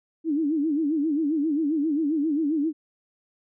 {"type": "tone with vibrato", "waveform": "sine", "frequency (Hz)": 303.3, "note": "D#4", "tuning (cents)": -44, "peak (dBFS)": -21, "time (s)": [0.24, 2.73], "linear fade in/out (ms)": 50, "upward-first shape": "sine", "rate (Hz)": 7.5, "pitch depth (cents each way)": 140, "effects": []}